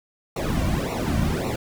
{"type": "noise with flanger", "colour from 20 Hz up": "brown", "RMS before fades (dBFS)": -24, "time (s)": [0.36, 1.56], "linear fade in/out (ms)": 5, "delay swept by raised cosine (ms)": [0.61, 2.41], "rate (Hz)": 1.8, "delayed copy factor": -1, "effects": []}